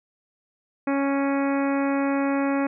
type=harmonic tone; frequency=277.2 Hz; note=C#4; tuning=in tune; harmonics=1 / 2 / 3 / 4 / 5 / 6 / 7 / 8 / 9; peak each=-22 / -28 / -32 / -34 / -36 / -38 / -39 / -40 / -41 dBFS; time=0.87-2.67 s; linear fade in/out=5 ms; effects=none